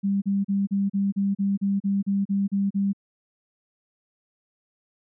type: tone bursts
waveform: sine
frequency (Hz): 198.1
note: G3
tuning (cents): +18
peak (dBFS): -20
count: 13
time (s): 0.03-2.932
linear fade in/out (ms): 20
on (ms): 190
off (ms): 36
effects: none